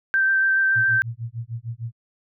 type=tone with vibrato; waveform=sine; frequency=1562 Hz; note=G6; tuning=7 cents flat; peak=-16 dBFS; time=0.14-1.02 s; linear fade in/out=0 ms; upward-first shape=sine; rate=7.1 Hz; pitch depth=13 cents each way
type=tone with tremolo; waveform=sine; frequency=116.2 Hz; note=A#2; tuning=5 cents flat; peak=-25 dBFS; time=0.75-1.93 s; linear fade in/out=20 ms; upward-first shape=sine; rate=6.6 Hz; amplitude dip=100%
effects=none